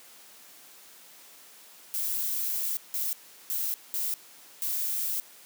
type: noise bursts at uneven times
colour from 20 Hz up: violet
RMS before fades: -30 dBFS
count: 5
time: 1.94-2.77 / 2.94-3.13 / 3.5-3.74 / 3.94-4.14 / 4.62-5.2 s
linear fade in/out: 0 ms
effects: white hiss -52 dBFS RMS until 5.45 s + high-pass 200 Hz 12 dB/octave